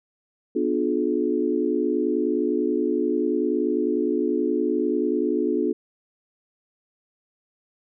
sine chord, B diminished seventh, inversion none, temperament just, 246.9 / 296.3 / 355.6 / 426.7 Hz, B3 / D4 / F4 / Ab4, 0 / +15 / +31 / +47 cents, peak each -27 / -25 / -25 / -26 dBFS, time 0.55-5.73 s, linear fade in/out 10 ms, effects none

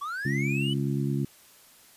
triangle linear sweep, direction up, 1095 to 3035 Hz, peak -29 dBFS, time 0.01-0.74 s, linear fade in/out 10 ms
harmonic tone, 69.3 Hz, C#2, in tune, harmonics 2 / 3 / 4 / 5, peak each -27 / -31 / -33 / -35 dBFS, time 0.25-1.25 s, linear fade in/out 5 ms
effects white hiss -55 dBFS RMS until 1.96 s + resampled to 32000 Hz

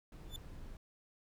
brown noise, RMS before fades -49 dBFS, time 0.12-0.77 s, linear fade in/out 2 ms
40% pulse tone with exponential growth, 3511 Hz, A7, 4 cents flat, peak -39 dBFS, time 0.26-0.36 s, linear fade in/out 1 ms, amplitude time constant 20 ms
effects none

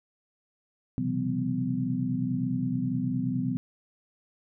sine tone cluster, 125.4 / 135 / 166.5 / 191.3 / 253.2 Hz, B2 / C#3 / E3 / G3 / B3, +27 / -45 / +18 / -42 / +43 cents, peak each -33 / -36 / -34 / -33 / -29 dBFS, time 0.98-3.57 s, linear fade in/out 0 ms, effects none

